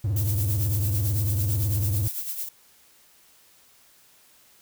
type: tone with vibrato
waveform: triangle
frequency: 100.8 Hz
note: G2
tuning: 49 cents sharp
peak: -20 dBFS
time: 0.04-2.08 s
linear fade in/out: 5 ms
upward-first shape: triangle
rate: 18 Hz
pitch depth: 270 cents each way
type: noise with tremolo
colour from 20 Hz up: violet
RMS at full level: -29 dBFS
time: 0.16-2.49 s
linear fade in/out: 5 ms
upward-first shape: triangle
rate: 9 Hz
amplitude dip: 65%
effects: white hiss -57 dBFS RMS until 4.61 s